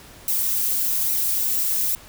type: noise with flanger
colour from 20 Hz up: violet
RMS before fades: -22 dBFS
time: 0.28-1.95 s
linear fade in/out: 0 ms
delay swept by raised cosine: 0.6 to 5.1 ms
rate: 1.2 Hz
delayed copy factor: -0.6
effects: pink hiss -45 dBFS RMS until 2.08 s